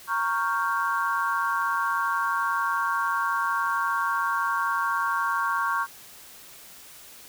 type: chord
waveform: sine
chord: G half-diminished seventh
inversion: first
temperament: equal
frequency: 932.3 / 1108.7 / 1396.9 / 1568 Hz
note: Bb5 / Db6 / F6 / G6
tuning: 0 / 0 / 0 / 0 cents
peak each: -30 / -26 / -30 / -30 dBFS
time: 0.07-5.87 s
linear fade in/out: 50 ms
effects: white hiss -47 dBFS RMS until 7.28 s